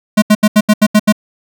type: tone bursts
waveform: square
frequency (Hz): 211.8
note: G#3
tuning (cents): +34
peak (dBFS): -5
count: 8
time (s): 0.17-1.125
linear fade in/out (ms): 10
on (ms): 52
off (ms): 77
effects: none